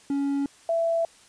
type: tone pair in turn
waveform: triangle / sine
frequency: 279.9 / 665.7 Hz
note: C#4 / E5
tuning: +17 / +17 cents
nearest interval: octave + minor third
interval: 1500 cents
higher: second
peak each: -21 dBFS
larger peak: neither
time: 0.1-0.46 / 0.69-1.05 s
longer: neither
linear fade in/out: 2 ms
effects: white hiss -54 dBFS RMS until 1.28 s + resampled to 22050 Hz